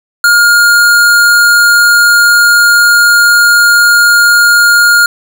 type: tone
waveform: square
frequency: 1418 Hz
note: F6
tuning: 26 cents sharp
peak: -4 dBFS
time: 0.24-5.06 s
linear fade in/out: 2 ms
effects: none